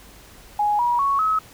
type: tone with pitch steps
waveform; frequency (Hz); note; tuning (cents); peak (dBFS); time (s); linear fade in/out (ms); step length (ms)
sine; 832 / 961.3 / 1110.6 / 1283.1; G#5 / B5 / C#6 / E6; +3 / -47 / +3 / -47; -17; 0.59-1.39; 5; 200
effects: added 50 Hz sine -51 dBFS peak until 1.53 s + pink hiss -47 dBFS RMS until 1.53 s